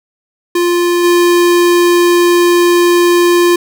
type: tone with level steps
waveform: square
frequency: 349.2 Hz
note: F4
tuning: in tune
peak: -10 / -7 dBFS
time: 0.55-3.56 s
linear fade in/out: 5 ms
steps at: 1.03 s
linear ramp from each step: 20 ms
effects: none